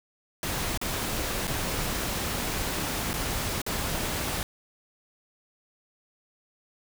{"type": "noise with dropouts", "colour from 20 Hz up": "pink", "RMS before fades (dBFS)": -30, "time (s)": [0.43, 4.43], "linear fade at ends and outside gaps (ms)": 1, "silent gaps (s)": [[0.775, 0.814], [1.471, 1.477], [3.132, 3.139], [3.617, 3.664]], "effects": []}